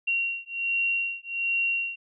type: beating tone pair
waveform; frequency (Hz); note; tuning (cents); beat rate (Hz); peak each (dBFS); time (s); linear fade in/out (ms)
sine; 2749 / 2750.3; F7 / F7; -28 / -27; 1.3; -28 / -28; 0.07-1.96; 10
effects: none